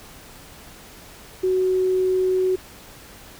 sine tone, 372.1 Hz, F#4, 10 cents sharp, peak -17 dBFS, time 1.43-2.56 s, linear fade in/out 10 ms, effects pink hiss -44 dBFS RMS until 3.39 s

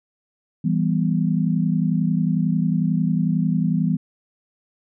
sine chord, E minor, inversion none, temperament equal, 164.81 / 196 / 246.9 Hz, E3 / G3 / B3, 0 / 0 / 0 cents, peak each -20 / -22 / -24 dBFS, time 0.64-3.97 s, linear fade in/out 10 ms, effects none

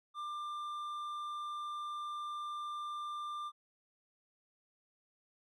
triangle tone with hard clipping, 1191 Hz, D6, 24 cents sharp, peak -40 dBFS, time 0.14-3.52 s, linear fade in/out 50 ms, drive 9 dB, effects none

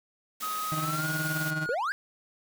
white high-pass noise, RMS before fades -38 dBFS, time 0.4-1.51 s, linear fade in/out 10 ms, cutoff 140 Hz, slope 96 dB/octave
triangle tone with pitch glide, 1260 to 1439 Hz, D#6 to F#6, +21 to -49 cents, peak -29 dBFS, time 0.42-1.75 s, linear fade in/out 10 ms, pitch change +230 cents, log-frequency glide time 0.79-1.07 s
35% pulse tone with tremolo, 155.56 Hz, D#3, in tune, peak -27 dBFS, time 0.72-1.66 s, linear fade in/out 0 ms, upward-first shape sine, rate 19 Hz, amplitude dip 60%
triangle exponential sweep, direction up, 440 to 1690 Hz, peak -25 dBFS, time 1.69-1.92 s, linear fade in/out 0 ms
effects none

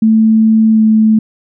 sine tone with pitch glide, 220.6 to 218.4 Hz, A3 to A3, +5 to -13 cents, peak -5 dBFS, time 0.02-1.19 s, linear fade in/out 5 ms, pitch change -18 cents, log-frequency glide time 0.72-0.81 s, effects none

